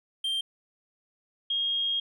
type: tone pair in turn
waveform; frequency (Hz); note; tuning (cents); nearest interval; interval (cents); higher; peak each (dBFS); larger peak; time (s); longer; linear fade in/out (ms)
triangle / sine; 3169 / 3251; G7 / G#7; +18 / -38; unison; 44; second; -25 / -25; neither; 0.24-0.41 / 1.5-2; second; 5
effects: none